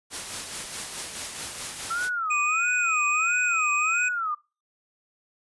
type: noise with tremolo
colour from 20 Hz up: white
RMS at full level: -32 dBFS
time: 0.1-2.1 s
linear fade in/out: 50 ms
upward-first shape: sine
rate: 4.7 Hz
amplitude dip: 40%
type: tone with vibrato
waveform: sine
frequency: 1318.5 Hz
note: E6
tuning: in tune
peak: -25 dBFS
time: 1.9-4.35 s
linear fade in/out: 10 ms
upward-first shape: sine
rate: 1.5 Hz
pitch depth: 200 cents each way
type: tone with pitch glide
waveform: square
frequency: 2489 to 2505 Hz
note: D#7 to D#7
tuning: 0 to +11 cents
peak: -24 dBFS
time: 2.3-4.09 s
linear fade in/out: 10 ms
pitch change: +11 cents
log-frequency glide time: 2.58-3.73 s
effects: noise-tail reverb RT60 0.3 s tail -23 dB re dry + resampled to 24000 Hz